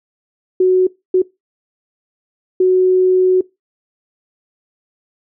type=tone bursts at uneven times; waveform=sine; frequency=370 Hz; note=F#4; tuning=in tune; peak=-8 dBFS; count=3; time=0.6-0.87 / 1.14-1.22 / 2.6-3.41 s; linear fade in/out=5 ms; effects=noise-tail reverb RT60 0.2 s tail -21 dB re dry